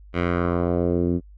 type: tone with low-pass filter sweep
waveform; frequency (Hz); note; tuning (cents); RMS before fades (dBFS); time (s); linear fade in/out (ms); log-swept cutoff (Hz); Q
10% pulse; 87.3; F2; 0; -22; 0.13-1.21; 50; 2500 to 260; 1.6
effects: added 50 Hz sine -43 dBFS peak until 1.37 s